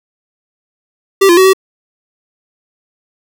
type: tone with pitch steps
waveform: square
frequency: 390.3 / 344.5 / 377 / 382.1 Hz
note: G4 / F4 / F#4 / G4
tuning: -8 / -24 / +32 / -44 cents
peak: -5 dBFS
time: 1.21-1.534 s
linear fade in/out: 10 ms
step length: 81 ms
effects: none